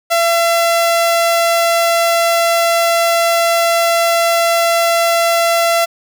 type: tone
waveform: sawtooth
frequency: 676 Hz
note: E5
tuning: 43 cents sharp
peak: -7 dBFS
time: 0.1-5.86 s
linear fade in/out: 20 ms
effects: none